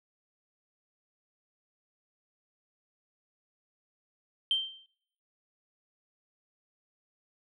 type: tone with exponential decay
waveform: sine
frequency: 3136 Hz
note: G7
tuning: in tune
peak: -21 dBFS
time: 4.51-4.86 s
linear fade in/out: 1 ms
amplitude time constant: 75 ms
effects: noise-tail reverb RT60 0.7 s tail -22 dB re dry + tanh soft clip ceiling -19 dBFS